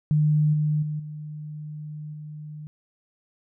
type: tone with level steps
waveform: sine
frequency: 151.4 Hz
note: D#3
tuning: 47 cents flat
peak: -17 / -20 / -26 / -33 / -35 dBFS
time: 0.11-2.67 s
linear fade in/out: 0 ms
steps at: 0.53 / 0.82 / 0.99 / 2.13 s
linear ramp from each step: 10 ms
effects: none